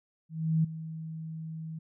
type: tone with ADSR envelope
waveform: sine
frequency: 160.2 Hz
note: E3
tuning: 49 cents flat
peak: -21 dBFS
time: 0.29-1.79 s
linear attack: 350 ms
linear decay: 9 ms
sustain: -15 dB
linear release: 8 ms
effects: none